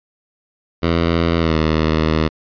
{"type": "tone with pitch glide", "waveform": "10% pulse", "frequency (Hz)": [83.9, 78.73], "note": ["E2", "D#2"], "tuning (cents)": [31, 21], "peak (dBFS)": -6, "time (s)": [0.82, 2.29], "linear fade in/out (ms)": 20, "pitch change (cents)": -110, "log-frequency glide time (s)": [1.37, 1.58], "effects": ["resampled to 11025 Hz"]}